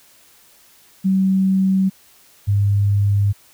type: tone pair in turn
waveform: sine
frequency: 190.8 / 101.07 Hz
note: G3 / G#2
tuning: -47 / -47 cents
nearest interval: major seventh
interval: 1100 cents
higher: first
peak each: -13 dBFS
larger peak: neither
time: 1.04-1.9 / 2.47-3.33 s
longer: neither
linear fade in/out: 20 ms
effects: white hiss -51 dBFS RMS until 3.53 s